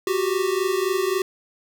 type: tone pair together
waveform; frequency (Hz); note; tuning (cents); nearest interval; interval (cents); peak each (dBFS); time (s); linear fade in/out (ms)
square; 366.8 / 390.5; F#4 / G4; -15 / -7; minor second; 108; -24; 0.07-1.22; 2
effects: none